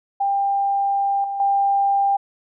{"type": "tone with level steps", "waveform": "sine", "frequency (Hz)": 795, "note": "G5", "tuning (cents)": 24, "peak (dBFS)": [-17, -23, -15], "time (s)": [0.2, 2.17], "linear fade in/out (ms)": 10, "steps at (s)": [1.24, 1.4], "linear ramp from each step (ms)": 2, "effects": []}